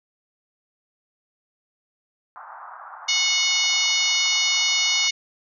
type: band-pass noise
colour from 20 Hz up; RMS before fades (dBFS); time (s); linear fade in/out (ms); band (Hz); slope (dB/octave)
white; -40; 2.36-5.08; 0; 730 to 1400; 48
type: harmonic tone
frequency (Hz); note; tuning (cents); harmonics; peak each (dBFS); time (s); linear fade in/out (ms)
731; F#5; -21; 3 / 4 / 5 / 6 / 7 / 8 / 9; -24 / -25 / -26 / -27 / -27 / -28 / -29; 3.08-5.11; 10
effects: none